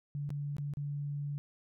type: tone with dropouts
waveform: sine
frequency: 144.1 Hz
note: D3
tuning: 33 cents flat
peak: -34 dBFS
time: 0.15-1.38 s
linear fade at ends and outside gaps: 0 ms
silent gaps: 0.292-0.304 / 0.567-0.583 / 0.737-0.771 s
effects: none